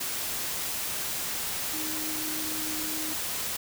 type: tone in noise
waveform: sine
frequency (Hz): 311.1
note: D#4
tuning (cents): 0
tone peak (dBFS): -37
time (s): 1.73-3.14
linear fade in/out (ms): 10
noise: white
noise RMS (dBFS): -32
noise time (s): 0-3.57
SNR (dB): -8
effects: none